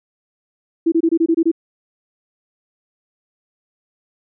sine tone bursts, 329.8 Hz, E4, 1 cent sharp, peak -11 dBFS, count 8, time 0.86-1.516 s, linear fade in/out 10 ms, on 61 ms, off 24 ms, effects none

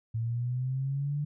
sine linear sweep, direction up, 112 to 148.2 Hz, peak -28 dBFS, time 0.14-1.25 s, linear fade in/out 10 ms, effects none

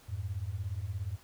sine beating tone pair, 87.3 / 104.3 Hz, F2 / G#2, 0 / +8 cents, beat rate 17 Hz, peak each -37 / -36 dBFS, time 0.08-1.17 s, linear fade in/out 20 ms, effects pink hiss -59 dBFS RMS until 1.23 s

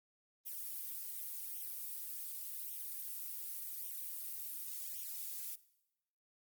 violet noise with flanger, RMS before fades -44 dBFS, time 0.45-5.56 s, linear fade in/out 20 ms, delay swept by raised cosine 0.32 to 4.52 ms, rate 0.88 Hz, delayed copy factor +0.85, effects noise-tail reverb RT60 0.9 s tail -19 dB re dry + Opus 32 kbps

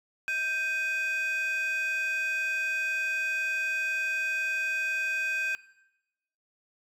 triangle tone pair together, 1568 / 2498 Hz, G6 / D#7, 0 / +6 cents, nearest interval minor sixth, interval 806 cents, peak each -27 dBFS, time 0.28-5.55 s, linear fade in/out 0 ms, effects noise-tail reverb RT60 0.9 s tail -20 dB re dry + tanh soft clip ceiling -23 dBFS

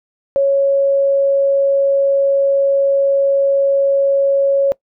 sine tone, 553 Hz, C#5, 4 cents flat, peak -10 dBFS, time 0.36-4.72 s, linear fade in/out 0 ms, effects noise-tail reverb RT60 0.1 s tail -22 dB re dry

